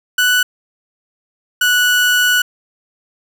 30% pulse tone pair in turn, 1484 / 1474.6 Hz, F#6 / F#6, +5 / -6 cents, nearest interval unison, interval 11 cents, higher first, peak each -8 dBFS, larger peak neither, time 0.18-0.43 / 1.61-2.42 s, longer second, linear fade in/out 5 ms, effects none

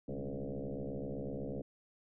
sine tone with frequency modulation, 142.5 Hz, C#3, 48 cents sharp, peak -37 dBFS, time 0.08-1.62 s, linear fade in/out 5 ms, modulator 68 Hz, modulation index 6.4, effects none

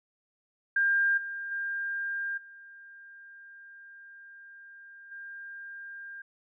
sine tone with level steps, 1600 Hz, G6, 35 cents sharp, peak -22 / -34 / -30 / -47 / -40 dBFS, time 0.76-6.22 s, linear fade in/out 5 ms, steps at 1.17 / 1.51 / 2.37 / 5.11 s, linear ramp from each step 10 ms, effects none

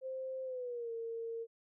sine tone with pitch glide, 523.3 to 458.2 Hz, C5 to A#4, 0 to -30 cents, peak -38 dBFS, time 0.01-1.47 s, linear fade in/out 50 ms, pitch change -230 cents, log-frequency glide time 0.44-0.92 s, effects none

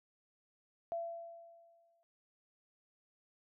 sine tone with exponential decay, 675 Hz, E5, 41 cents sharp, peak -34 dBFS, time 0.92-2.03 s, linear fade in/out 0 ms, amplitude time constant 240 ms, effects none

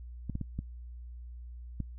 clicks, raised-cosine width 5 ms, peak -22 dBFS, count 5, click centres 0.297 / 0.354 / 0.413 / 0.59 / 1.803 s, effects noise-tail reverb RT60 0.1 s tail -26 dB re dry + added 60 Hz sine -42 dBFS peak until 1.98 s

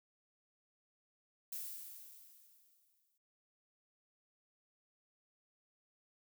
violet noise with exponential decay, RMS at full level -42 dBFS, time 1.52-3.18 s, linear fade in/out 5 ms, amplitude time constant 360 ms, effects none

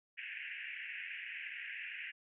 white band-pass noise, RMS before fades -45 dBFS, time 0.17-2.12 s, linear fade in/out 20 ms, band 1600 to 2800 Hz, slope 96 dB/octave, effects none

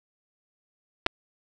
clicks, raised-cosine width 0.3 ms, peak -6 dBFS, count 2, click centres 1.063 / 1.066 s, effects none

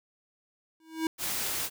square tone with exponential growth, 321.5 Hz, E4, 43 cents flat, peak -24 dBFS, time 0.8-1.07 s, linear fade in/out 2 ms, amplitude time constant 58 ms
white noise, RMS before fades -32 dBFS, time 1.18-1.7 s, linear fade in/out 50 ms
effects none

